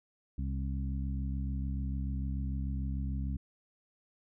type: harmonic tone with a mistuned harmonic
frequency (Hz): 66.8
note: C2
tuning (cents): +36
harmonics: 1 / 2 / 3 / 4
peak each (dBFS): -33 / -39 / -41 / -45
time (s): 0.38-3.37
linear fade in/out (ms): 5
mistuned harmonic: 4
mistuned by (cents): +20
effects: none